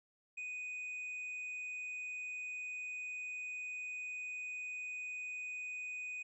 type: tone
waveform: triangle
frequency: 2489 Hz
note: D#7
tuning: in tune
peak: -39 dBFS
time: 0.37-6.23 s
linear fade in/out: 10 ms
effects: resampled to 24000 Hz